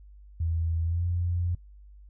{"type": "tone with pitch glide", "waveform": "sine", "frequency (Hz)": [82.41, 87.31], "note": ["E2", "F2"], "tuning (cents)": [0, 0], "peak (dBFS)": -25, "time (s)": [0.4, 1.55], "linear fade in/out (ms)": 5, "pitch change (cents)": 100, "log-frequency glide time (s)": [0.83, 1.04], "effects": ["noise-tail reverb RT60 0.1 s tail -19 dB re dry", "added 50 Hz sine -47 dBFS peak until 2.09 s"]}